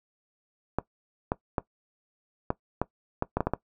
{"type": "clicks", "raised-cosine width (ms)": 1, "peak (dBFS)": -11, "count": 10, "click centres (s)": [0.786, 1.319, 1.582, 2.504, 2.816, 3.224, 3.37, 3.406, 3.47, 3.536], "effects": ["noise-tail reverb RT60 0.1 s tail -19 dB re dry"]}